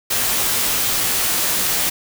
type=noise with comb filter; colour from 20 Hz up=white; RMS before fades=-19 dBFS; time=0.1-1.9 s; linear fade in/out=10 ms; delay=14 ms; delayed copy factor=-0.55; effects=none